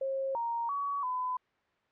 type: tone with pitch steps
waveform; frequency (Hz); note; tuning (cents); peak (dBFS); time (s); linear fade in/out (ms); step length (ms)
sine; 538 / 933 / 1130 / 1007; C5 / A#5 / C#6 / B5; +48 / +1 / +33 / +33; -30; 0.01-1.37; 5; 340
effects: white hiss -71 dBFS RMS until 1.91 s + low-pass 2000 Hz 12 dB/octave